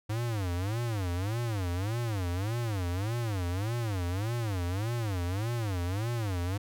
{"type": "tone with vibrato", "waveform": "square", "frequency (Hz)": 102.1, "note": "G#2", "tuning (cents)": -29, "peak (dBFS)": -30, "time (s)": [0.09, 6.58], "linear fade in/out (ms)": 10, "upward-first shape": "sine", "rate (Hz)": 1.7, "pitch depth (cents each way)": 280, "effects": []}